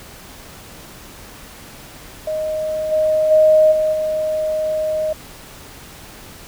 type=tone with level steps; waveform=sine; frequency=622.3 Hz; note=D#5; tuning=in tune; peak=-19 / -13 / -8 / -14 / -17 dBFS; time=2.27-5.13 s; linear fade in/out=5 ms; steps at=2.91 / 3.3 / 3.71 / 3.92 s; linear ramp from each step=20 ms; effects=pink hiss -39 dBFS RMS until 6.47 s